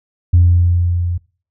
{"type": "tone with level ramp", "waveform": "sine", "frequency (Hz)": 87.31, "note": "F2", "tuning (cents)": 0, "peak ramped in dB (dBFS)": [-4, -16], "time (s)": [0.33, 1.18], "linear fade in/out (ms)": 10, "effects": ["noise-tail reverb RT60 0.4 s tail -23 dB re dry", "tanh soft clip ceiling -2 dBFS"]}